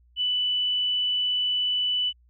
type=tone; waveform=sine; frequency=2981 Hz; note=F#7; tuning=12 cents sharp; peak=-22 dBFS; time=0.16-2.13 s; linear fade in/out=50 ms; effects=added 60 Hz sine -56 dBFS peak until 2.29 s